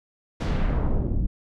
brown noise with low-pass filter sweep, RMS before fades -23 dBFS, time 0.4-1.27 s, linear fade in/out 10 ms, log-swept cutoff 6400 to 200 Hz, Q 0.91, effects none

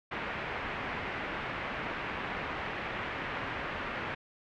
white low-pass noise, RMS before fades -37 dBFS, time 0.11-4.15 s, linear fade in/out 10 ms, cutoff 2300 Hz, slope 24 dB/octave, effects none

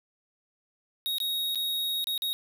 square tone with dropouts, 3763 Hz, A#7, 16 cents sharp, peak -28 dBFS, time 1.06-2.33 s, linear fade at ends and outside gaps 0 ms, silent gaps 1.183-1.202 / 1.548-1.556 / 2.042-2.071 / 2.178-2.221 s, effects none

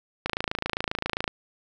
click train, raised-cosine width 0.3 ms, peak -10 dBFS, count 29, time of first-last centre 0.26-1.278 s, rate 27.5 Hz, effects none

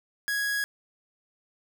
45% pulse tone, 1661.2 Hz, G#6, in tune, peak -26 dBFS, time 0.28-0.64 s, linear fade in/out 0 ms, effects none

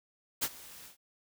white noise with ADSR envelope, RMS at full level -29 dBFS, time 0.41-0.97 s, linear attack 22 ms, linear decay 52 ms, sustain -21 dB, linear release 110 ms, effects none

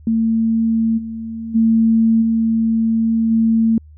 sine tone with level steps, 225.3 Hz, A3, 41 cents sharp, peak -13 / -24 / -10 / -13 / -11 dBFS, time 0.07-3.78 s, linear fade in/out 2 ms, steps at 0.97 / 1.54 / 2.21 / 3.3 s, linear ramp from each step 20 ms, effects added 76 Hz sine -39 dBFS peak until 3.97 s

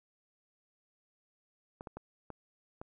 clicks, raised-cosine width 1 ms, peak -29 dBFS, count 5, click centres 1.809 / 1.872 / 1.97 / 2.303 / 2.815 s, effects none

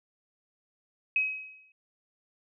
sine tone with exponential decay, 2544 Hz, D#7, 38 cents sharp, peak -21 dBFS, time 1.16-1.72 s, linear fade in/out 2 ms, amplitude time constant 120 ms, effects none

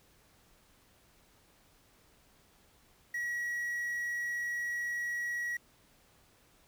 triangle tone with quantisation, 1917 Hz, A#6, 48 cents sharp, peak -31 dBFS, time 3.14-5.57 s, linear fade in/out 5 ms, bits 9, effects pink hiss -65 dBFS RMS until 6.67 s

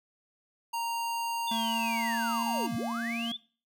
square tone, 930 Hz, A#5, 4 cents flat, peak -31 dBFS, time 0.73-2.67 s, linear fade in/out 10 ms
sine linear two-way sweep, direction down then up, 3603 to 96 to 3603 Hz, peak -34 dBFS, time 1.47-3.37 s, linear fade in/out 10 ms, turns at 2.75 s
square tone with pitch glide, 225.1 to 232.2 Hz, A3 to A#3, +40 to -7 cents, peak -33 dBFS, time 1.51-3.32 s, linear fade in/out 5 ms, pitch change +53 cents, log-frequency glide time 1.62-2.53 s
effects noise-tail reverb RT60 0.4 s tail -21 dB re dry

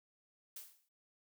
blue noise with exponential decay, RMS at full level -45 dBFS, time 0.56-0.89 s, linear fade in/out 5 ms, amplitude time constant 70 ms, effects none

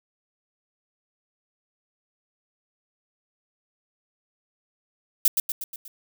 violet noise with echo, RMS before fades -17 dBFS, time 5.25-5.28 s, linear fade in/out 2 ms, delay 120 ms, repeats 5, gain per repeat -5 dB, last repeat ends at 5.88 s, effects none

